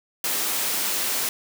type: high-pass noise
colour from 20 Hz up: white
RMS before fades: -25 dBFS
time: 0.24-1.29 s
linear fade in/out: 2 ms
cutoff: 210 Hz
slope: 12 dB/octave
effects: none